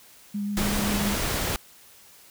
sine tone with vibrato, 204 Hz, G#3, 31 cents flat, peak -26 dBFS, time 0.34-1.15 s, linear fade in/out 10 ms, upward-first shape sine, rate 7.6 Hz, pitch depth 17 cents each way
pink noise, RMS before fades -27 dBFS, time 0.57-1.56 s, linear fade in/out 0 ms
effects white hiss -52 dBFS RMS until 2.3 s

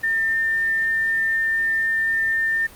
sine tone, 1801 Hz, A6, 40 cents sharp, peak -18 dBFS, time 0.03-2.67 s, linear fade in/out 10 ms, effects pink hiss -44 dBFS RMS until 2.75 s + Opus 32 kbps

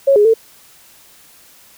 sine tone with pitch steps, 550 / 415 / 448.8 Hz, C#5 / G#4 / A4, -14 / -1 / +34 cents, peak -7 dBFS, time 0.07-0.34 s, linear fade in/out 10 ms, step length 90 ms, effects white hiss -46 dBFS RMS until 1.77 s

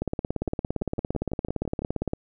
two click trains, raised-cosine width 2 ms, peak -20 / -13 dBFS, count 9 / 38, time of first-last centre 0.48-1.82 / 0.02-2.134 s, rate 5.97 / 17.5 Hz, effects none

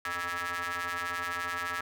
sawtooth ring-modulated tone, 174.61 Hz, F3, in tune, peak -25 dBFS, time 0.05-1.81 s, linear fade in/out 2 ms, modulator 1490 Hz, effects none

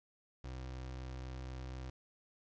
30% pulse tone, 64.1 Hz, C2, 35 cents flat, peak -40 dBFS, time 0.44-1.9 s, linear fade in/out 5 ms, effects resampled to 16000 Hz + 11-bit

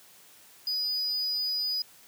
triangle tone, 4948 Hz, D#8, 10 cents flat, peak -26 dBFS, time 0.67-1.82 s, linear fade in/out 2 ms, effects white hiss -55 dBFS RMS until 2.07 s + high-pass 80 Hz 12 dB/octave

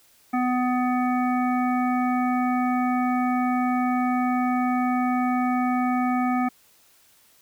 harmonic tone, 250 Hz, B3, 21 cents sharp, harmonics 1 / 3 / 5 / 7 / 9, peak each -22 / -26 / -30 / -39 / -35 dBFS, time 0.33-6.49 s, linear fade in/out 10 ms, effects white hiss -58 dBFS RMS until 7.41 s

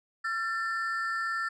triangle ring-modulated tone, 1568 Hz, G6, in tune, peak -24 dBFS, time 0.24-1.49 s, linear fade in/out 10 ms, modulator 209 Hz, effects resampled to 24000 Hz

